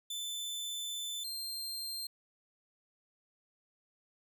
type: tone pair in turn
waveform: sawtooth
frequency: 3524 / 4176 Hz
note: A7 / C8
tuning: +2 / -4 cents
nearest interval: minor third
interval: 294 cents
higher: second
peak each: -34 / -35 dBFS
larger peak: first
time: 0.1-1.24 / 1.24-2.07 s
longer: first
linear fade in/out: 5 ms
effects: none